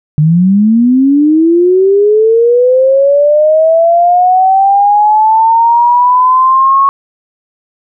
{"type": "linear sweep", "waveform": "sine", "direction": "up", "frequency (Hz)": [146.83, 1104], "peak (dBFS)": -4, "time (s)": [0.18, 6.89], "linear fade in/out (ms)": 0, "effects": []}